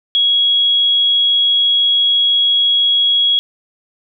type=tone; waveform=sine; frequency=3322 Hz; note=G#7; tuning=in tune; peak=-10 dBFS; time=0.15-3.39 s; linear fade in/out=0 ms; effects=none